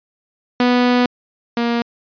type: tone pair in turn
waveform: sawtooth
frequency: 246.4 / 235.7 Hz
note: B3 / A#3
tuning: -4 / +19 cents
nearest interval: minor second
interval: 77 cents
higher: first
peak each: -8 / -12 dBFS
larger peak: first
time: 0.6-1.06 / 1.57-1.82 s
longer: first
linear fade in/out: 2 ms
effects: resampled to 11025 Hz